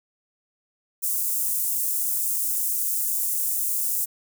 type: high-pass noise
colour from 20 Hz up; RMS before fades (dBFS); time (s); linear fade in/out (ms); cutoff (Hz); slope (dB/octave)
white; -25; 1.02-4.06; 20; 7800; 24
effects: none